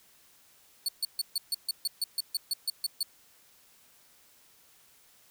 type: tone bursts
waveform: sawtooth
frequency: 4435 Hz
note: C#8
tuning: in tune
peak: -24 dBFS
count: 14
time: 0.86-3.03 s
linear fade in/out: 2 ms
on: 25 ms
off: 140 ms
effects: white hiss -61 dBFS RMS until 5.3 s